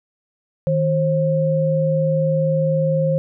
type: tone pair together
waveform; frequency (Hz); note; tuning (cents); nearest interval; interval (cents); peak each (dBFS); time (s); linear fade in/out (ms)
sine; 157.5 / 533.3; D#3 / C5; +21 / +33; octave + major sixth; 2112; -18; 0.67-3.18; 0
effects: none